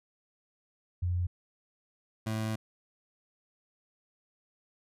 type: tone pair in turn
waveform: sine / 25% pulse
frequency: 88.7 / 109.87 Hz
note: F2 / A2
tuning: +27 / -2 cents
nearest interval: major third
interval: 371 cents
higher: second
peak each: -27 dBFS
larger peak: neither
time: 1.02-1.27 / 2.26-2.56 s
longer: second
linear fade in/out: 10 ms
effects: resampled to 32000 Hz